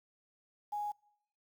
sine tone with quantisation, 830 Hz, G#5, 1 cent flat, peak -34 dBFS, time 0.72-0.92 s, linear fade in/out 10 ms, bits 10, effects noise-tail reverb RT60 0.8 s tail -26 dB re dry

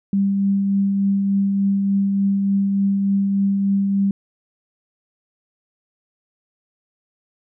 sine tone with tremolo, 197.5 Hz, G3, 13 cents sharp, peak -14 dBFS, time 0.13-4.11 s, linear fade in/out 2 ms, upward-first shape triangle, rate 3.4 Hz, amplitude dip 30%, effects none

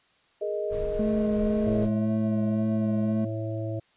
sine chord, Ab suspended second, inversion none, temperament equal, 415.3 / 466.2 / 622.3 Hz, Ab4 / Bb4 / Eb5, 0 / 0 / 0 cents, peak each -30 / -35 / -30 dBFS, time 0.41-1.85 s, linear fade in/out 10 ms
brown noise, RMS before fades -36 dBFS, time 0.69-1.9 s, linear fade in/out 50 ms
triangle tone with vibrato, 215.3 Hz, A3, 37 cents flat, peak -22 dBFS, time 0.99-3.25 s, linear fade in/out 5 ms, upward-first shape sine, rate 1.9 Hz, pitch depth 21 cents each way
harmonic tone, 110 Hz, A2, in tune, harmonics 1 / 3 / 5 / 6, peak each -30 / -35 / -37 / -38 dBFS, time 1.66-3.8 s, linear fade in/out 10 ms
effects white hiss -64 dBFS RMS until 3.96 s + resampled to 8000 Hz

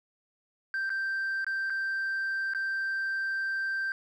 sine tone with dropouts, 1568 Hz, G6, in tune, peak -26 dBFS, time 0.74-3.92 s, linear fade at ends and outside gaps 1 ms, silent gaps 0.894-0.902 / 1.445-1.466 / 1.699-1.703 / 2.536-2.548 s, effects tanh soft clip ceiling -27 dBFS + 11-bit

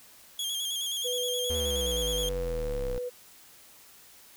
sawtooth tone with vibrato, 3272 Hz, G#7, 26 cents flat, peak -27 dBFS, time 0.39-2.29 s, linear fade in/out 2 ms, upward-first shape square, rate 9.5 Hz, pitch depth 41 cents each way
sine tone, 493.9 Hz, B4, in tune, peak -31 dBFS, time 1.04-3.1 s, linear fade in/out 20 ms
square exponential sweep, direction down, 81 to 30.53 Hz, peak -33 dBFS, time 1.5-2.98 s, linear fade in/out 0 ms
effects white hiss -54 dBFS RMS until 4.36 s

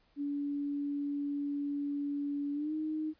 sine tone with pitch glide, 286.2 to 310.3 Hz, D4 to D#4, -45 to -5 cents, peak -32 dBFS, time 0.16-3.14 s, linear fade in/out 50 ms, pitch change +140 cents, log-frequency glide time 2.53-2.73 s, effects pink hiss -70 dBFS RMS until 3.19 s + resampled to 11025 Hz

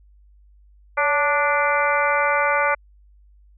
harmonic tone with a mistuned harmonic, 293.2 Hz, D4, 3 cents flat, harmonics 2 / 3 / 4 / 5 / 6 / 7 / 8, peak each -23 / -24 / -23 / -23 / -34 / -25 / -28 dBFS, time 0.97-2.75 s, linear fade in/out 10 ms, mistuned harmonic 2, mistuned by -54 cents, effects added 50 Hz sine -49 dBFS peak until 3.57 s

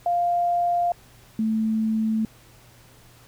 sine tone pair in turn, 698.5 / 220 Hz, F5 / A3, 0 / 0 cents, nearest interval octave + minor sixth, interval 2000 cents, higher first, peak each -19 / -20 dBFS, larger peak first, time 0.06-0.92 / 1.39-2.25 s, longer neither, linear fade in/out 2 ms, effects added 119 Hz sine -54 dBFS peak until 3.27 s + pink hiss -53 dBFS RMS until 3.27 s

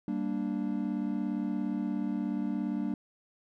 triangle chord, G minor, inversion none, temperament equal, 196 / 233.1 / 293.7 Hz, G3 / Bb3 / D4, 0 / 0 / 0 cents, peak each -32 dBFS, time 0.08-2.94 s, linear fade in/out 2 ms, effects none

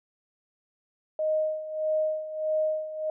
sine tone with tremolo, 622 Hz, D#5, 1 cent flat, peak -22 dBFS, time 1.19-3.1 s, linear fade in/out 2 ms, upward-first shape sine, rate 1.6 Hz, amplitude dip 75%, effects none

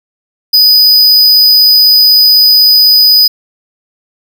square tone, 4978 Hz, D#8, in tune, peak -3 dBFS, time 0.53-3.28 s, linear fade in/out 10 ms, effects none

